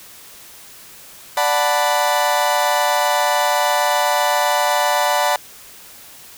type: chord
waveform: 35% pulse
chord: B minor seventh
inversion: first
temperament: equal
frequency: 587.3 / 740 / 880 / 987.8 Hz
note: D5 / F#5 / A5 / B5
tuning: 0 / 0 / 0 / 0 cents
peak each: -19 dBFS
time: 1.37-5.36 s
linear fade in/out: 2 ms
effects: white hiss -41 dBFS RMS until 6.37 s